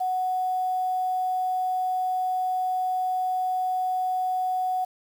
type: tone with quantisation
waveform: sine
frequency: 740 Hz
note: F#5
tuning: in tune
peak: -23 dBFS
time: 0-4.85 s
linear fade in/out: 10 ms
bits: 8
effects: none